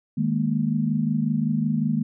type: chord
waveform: sine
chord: D# suspended fourth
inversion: none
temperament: equal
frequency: 155.56 / 207.7 / 233.1 Hz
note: D#3 / G#3 / A#3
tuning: 0 / 0 / 0 cents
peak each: -25 / -25 / -24 dBFS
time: 0.17-2.03 s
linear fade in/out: 10 ms
effects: none